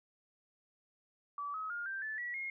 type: tone with pitch steps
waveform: sine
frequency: 1151 / 1277.1 / 1417 / 1572.3 / 1744.6 / 1935.7 / 2148 Hz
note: D6 / D#6 / F6 / G6 / A6 / B6 / C7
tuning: -35 / +45 / +25 / +5 / -15 / -35 / +45 cents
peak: -37 dBFS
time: 1.38-2.5 s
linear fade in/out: 2 ms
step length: 160 ms
effects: none

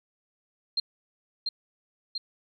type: tone with echo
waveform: sine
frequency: 4186 Hz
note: C8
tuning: in tune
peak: -23 dBFS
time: 0.77-0.8 s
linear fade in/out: 5 ms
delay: 690 ms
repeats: 2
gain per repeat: -3 dB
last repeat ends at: 2.18 s
effects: none

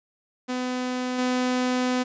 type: tone with level steps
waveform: sawtooth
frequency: 251.8 Hz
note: B3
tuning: 34 cents sharp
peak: -22 / -18 dBFS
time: 0.48-2.04 s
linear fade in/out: 20 ms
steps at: 1.18 s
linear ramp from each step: 10 ms
effects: resampled to 16000 Hz + 10-bit

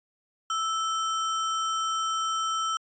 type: tone with sample-and-hold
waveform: sine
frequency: 1318.5 Hz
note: E6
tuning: in tune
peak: -25 dBFS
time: 0.5-2.77 s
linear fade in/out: 2 ms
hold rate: 4410 Hz
effects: resampled to 16000 Hz

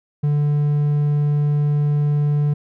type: tone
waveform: triangle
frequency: 146.83 Hz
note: D3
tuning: in tune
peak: -13 dBFS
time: 0.23-2.54 s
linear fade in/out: 10 ms
effects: none

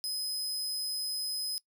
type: tone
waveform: sawtooth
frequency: 5050 Hz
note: D#8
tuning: 25 cents sharp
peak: -30 dBFS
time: 0.04-1.58 s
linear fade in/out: 0 ms
effects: noise-tail reverb RT60 0.1 s tail -21 dB re dry

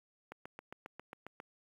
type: click train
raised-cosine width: 0.5 ms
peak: -30 dBFS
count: 9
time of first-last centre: 0.32-1.401 s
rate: 7.4 Hz
effects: high-pass 150 Hz 12 dB/octave + 10-bit

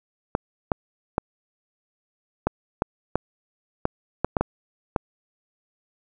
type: clicks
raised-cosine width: 1 ms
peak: -6 dBFS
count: 11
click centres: 0.351 / 0.718 / 1.181 / 2.47 / 2.821 / 3.156 / 3.854 / 4.246 / 4.368 / 4.41 / 4.962 s
effects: none

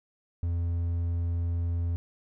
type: tone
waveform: triangle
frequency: 85.4 Hz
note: F2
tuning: 38 cents flat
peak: -24 dBFS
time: 0.43-1.96 s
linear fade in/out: 0 ms
effects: none

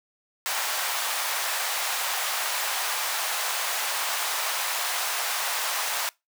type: high-pass noise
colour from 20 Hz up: pink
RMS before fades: -28 dBFS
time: 0.46-6.09 s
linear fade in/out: 0 ms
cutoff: 720 Hz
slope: 24 dB/octave
effects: noise-tail reverb RT60 0.2 s tail -23 dB re dry

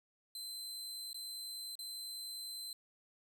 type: tone with dropouts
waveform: sawtooth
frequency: 4075 Hz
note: C8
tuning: 47 cents flat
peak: -40 dBFS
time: 0.35-2.73 s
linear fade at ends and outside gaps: 2 ms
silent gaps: 1.131-1.144 / 1.754-1.79 s
effects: none

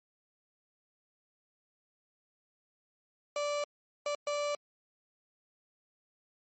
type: tone bursts at uneven times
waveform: 35% pulse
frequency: 584 Hz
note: D5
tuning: 10 cents flat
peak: -29 dBFS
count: 3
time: 3.36-3.64 / 4.06-4.15 / 4.27-4.55 s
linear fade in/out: 2 ms
effects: MP3 32 kbps

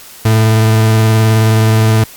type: tone with vibrato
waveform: 40% pulse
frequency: 110.3 Hz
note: A2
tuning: 5 cents sharp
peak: -6 dBFS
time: 0.25-2.04 s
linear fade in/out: 5 ms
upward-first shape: sine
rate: 19 Hz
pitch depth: 19 cents each way
effects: white hiss -35 dBFS RMS until 2.16 s + Opus 48 kbps

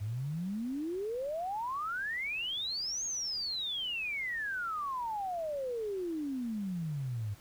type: exponential two-way sweep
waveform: sine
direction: up then down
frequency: 98.4 to 6645 to 98.4 Hz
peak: -33 dBFS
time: 0-7.35 s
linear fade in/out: 20 ms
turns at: 3.05 s
effects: pink hiss -58 dBFS RMS until 7.4 s

